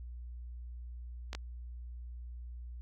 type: clicks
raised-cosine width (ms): 0.2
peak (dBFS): -22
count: 2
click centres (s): 1.331 / 1.35
effects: added 60 Hz sine -42 dBFS peak until 2.81 s